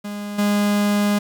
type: tone with level steps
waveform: 45% pulse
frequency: 205.6 Hz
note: G#3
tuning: 17 cents flat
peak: -27 / -16 dBFS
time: 0.04-1.19 s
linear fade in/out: 10 ms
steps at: 0.38 s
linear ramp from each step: 10 ms
effects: 8-bit